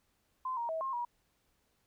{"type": "tone with pitch steps", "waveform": "sine", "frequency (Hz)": [1031, 939, 645, 1067, 959], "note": ["C6", "A#5", "E5", "C6", "A#5"], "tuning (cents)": [-26, 12, -38, 34, 49], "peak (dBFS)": -33, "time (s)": [0.45, 1.05], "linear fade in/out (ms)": 5, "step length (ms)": 120, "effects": ["pink hiss -75 dBFS RMS until 1.86 s"]}